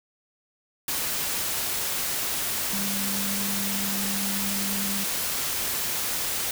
sine tone in noise, 198.7 Hz, G3, 24 cents sharp, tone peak -31 dBFS, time 2.73-5.04 s, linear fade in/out 2 ms, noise white, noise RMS -28 dBFS, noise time 0.88-6.51 s, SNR -6 dB, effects none

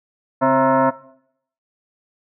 sine tone with frequency modulation, 137.1 Hz, C#3, 19 cents flat, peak -12 dBFS, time 0.41-0.91 s, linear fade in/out 20 ms, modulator 399 Hz, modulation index 2.7, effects noise-tail reverb RT60 0.7 s tail -19 dB re dry

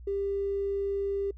triangle tone with tanh clipping, 397.1 Hz, G4, 22 cents sharp, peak -27 dBFS, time 0.07-1.31 s, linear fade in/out 5 ms, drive 2 dB, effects noise-tail reverb RT60 0.1 s tail -26 dB re dry + added 60 Hz sine -43 dBFS peak until 1.37 s

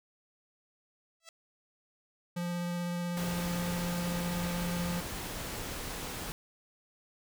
5% pulse tone with exponential growth, 659.3 Hz, E5, in tune, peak -33 dBFS, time 1.2-1.29 s, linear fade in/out 2 ms, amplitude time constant 18 ms
square tone with vibrato, 174.6 Hz, F3, in tune, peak -33 dBFS, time 2.36-5.01 s, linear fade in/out 10 ms, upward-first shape sine, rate 16 Hz, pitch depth 9 cents each way
pink noise, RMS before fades -39 dBFS, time 3.17-6.32 s, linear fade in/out 0 ms
effects none

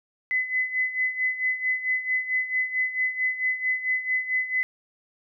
sine tone with tremolo, 2020 Hz, B6, 39 cents sharp, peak -20 dBFS, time 0.31-4.63 s, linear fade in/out 0 ms, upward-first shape sine, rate 4.5 Hz, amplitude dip 75%, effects none

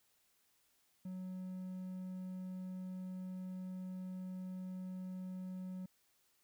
triangle tone, 185 Hz, F#3, in tune, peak -40 dBFS, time 1.05-5.86 s, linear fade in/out 5 ms, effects white hiss -75 dBFS RMS until 6.43 s

